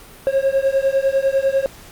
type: beating tone pair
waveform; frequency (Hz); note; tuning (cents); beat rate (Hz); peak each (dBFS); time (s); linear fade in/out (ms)
triangle; 536 / 546; C5 / C#5; +42 / -26; 10; -16; 0.27-1.66; 0
effects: pink hiss -42 dBFS RMS until 1.91 s + Opus 48 kbps